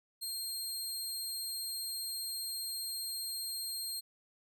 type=tone; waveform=20% pulse; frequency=4205 Hz; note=C8; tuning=8 cents sharp; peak=-31 dBFS; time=0.21-4.01 s; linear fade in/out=20 ms; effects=none